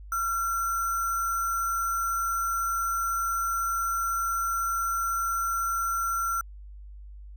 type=tone with sample-and-hold; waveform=sine; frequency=1366 Hz; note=F6; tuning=39 cents flat; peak=-25 dBFS; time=0.12-6.41 s; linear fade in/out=2 ms; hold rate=7350 Hz; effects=added 50 Hz sine -41 dBFS peak until 7.36 s